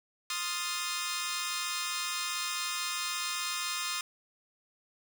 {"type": "chord", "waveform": "10% pulse", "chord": "F dominant seventh", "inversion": "second", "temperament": "equal", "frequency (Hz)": [1046.5, 1244.5, 1396.9, 1760], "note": ["C6", "Eb6", "F6", "A6"], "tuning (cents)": [0, 0, 0, 0], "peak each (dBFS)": [-30, -27, -32, -31], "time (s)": [0.3, 4.01], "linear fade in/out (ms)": 2, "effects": []}